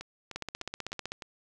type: two click trains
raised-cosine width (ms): 0.2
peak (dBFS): -18 / -23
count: 13 / 5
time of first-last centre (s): 0.36-1.119 / 0.01-1.222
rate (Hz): 15.8 / 3.3
effects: none